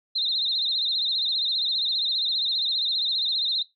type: tone with vibrato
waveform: sine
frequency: 3896 Hz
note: B7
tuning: 24 cents flat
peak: -22 dBFS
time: 0.15-3.63 s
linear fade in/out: 10 ms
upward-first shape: sine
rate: 15 Hz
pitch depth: 130 cents each way
effects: noise-tail reverb RT60 0.2 s tail -20 dB re dry